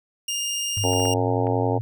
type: tone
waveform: 20% pulse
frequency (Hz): 2821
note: F7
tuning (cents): +17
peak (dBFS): -20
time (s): 0.28-1.14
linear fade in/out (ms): 5
type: tone with pitch glide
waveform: sine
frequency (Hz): 103.6 to 113.63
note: G#2 to A#2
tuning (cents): -4 to -44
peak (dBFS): -24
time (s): 0.77-1.81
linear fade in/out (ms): 0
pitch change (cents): +160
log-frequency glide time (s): 0.99-1.3
type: clicks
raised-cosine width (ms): 0.5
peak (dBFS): -32 / -29 / -27 / -29 / -22 / -25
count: 6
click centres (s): 0.777 / 0.837 / 0.934 / 1 / 1.054 / 1.47
type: harmonic tone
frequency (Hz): 90.9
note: F#2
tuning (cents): -30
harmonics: 3 / 4 / 5 / 6 / 7 / 8 / 9 / 10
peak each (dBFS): -27 / -31 / -26 / -30 / -31 / -32 / -29 / -33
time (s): 0.83-1.79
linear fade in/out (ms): 20
effects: none